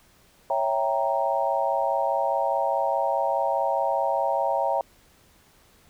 sine chord, C# diminished seventh, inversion none, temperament equal, 554.4 / 659.3 / 784 / 932.3 Hz, C#5 / E5 / G5 / Bb5, 0 / 0 / 0 / 0 cents, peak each -27 dBFS, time 0.5-4.81 s, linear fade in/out 2 ms, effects pink hiss -58 dBFS RMS until 5.89 s

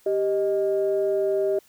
sine tone pair together, 392 / 622.3 Hz, G4 / D#5, 0 / 0 cents, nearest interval minor sixth, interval 800 cents, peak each -21 / -24 dBFS, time 0.06-1.59 s, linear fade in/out 5 ms, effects tanh soft clip ceiling -13 dBFS + white hiss -58 dBFS RMS until 1.68 s

